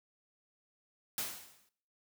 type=noise with exponential decay; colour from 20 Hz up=white; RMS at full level=-34 dBFS; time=1.18-1.69 s; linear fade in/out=1 ms; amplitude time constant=110 ms; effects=noise-tail reverb RT60 0.6 s tail -19 dB re dry + high-pass 80 Hz 12 dB/octave